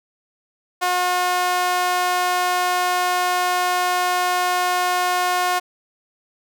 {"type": "tone with high-pass filter", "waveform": "sawtooth", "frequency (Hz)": 360, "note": "F#4", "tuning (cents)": -47, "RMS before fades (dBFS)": -20, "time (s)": [0.81, 5.6], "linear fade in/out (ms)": 20, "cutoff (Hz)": 810, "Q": 1.9, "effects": []}